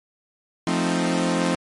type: chord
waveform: sawtooth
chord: F dominant seventh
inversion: none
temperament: equal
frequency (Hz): 174.61 / 220 / 261.6 / 311.1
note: F3 / A3 / C4 / Eb4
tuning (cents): 0 / 0 / 0 / 0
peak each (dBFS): -20 / -24 / -21 / -23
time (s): 0.67-1.55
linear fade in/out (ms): 2
effects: low-pass 12000 Hz 12 dB/octave + MP3 48 kbps